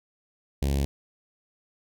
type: tone with notch filter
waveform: sawtooth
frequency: 69.3 Hz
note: C#2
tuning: in tune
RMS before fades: -25 dBFS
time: 0.62-0.85 s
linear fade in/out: 0 ms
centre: 1300 Hz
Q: 0.58
effects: none